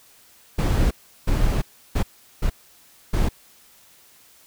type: noise bursts at uneven times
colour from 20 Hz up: brown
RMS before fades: -19 dBFS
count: 5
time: 0.58-0.91 / 1.27-1.62 / 1.95-2.03 / 2.42-2.5 / 3.13-3.29 s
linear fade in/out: 10 ms
effects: white hiss -53 dBFS RMS until 4.46 s